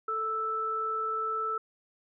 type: tone pair together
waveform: sine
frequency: 440.3 / 1318.5 Hz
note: A4 / E6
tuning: +1 / 0 cents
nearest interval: octave + perfect fifth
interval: 1899 cents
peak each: -37 / -29 dBFS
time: 0.08-1.58 s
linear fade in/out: 5 ms
effects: none